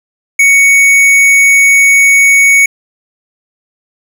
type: tone with tanh clipping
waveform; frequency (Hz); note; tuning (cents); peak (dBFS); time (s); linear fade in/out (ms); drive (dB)
sine; 2228; C#7; +8; -5; 0.39-2.66; 5; 14
effects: none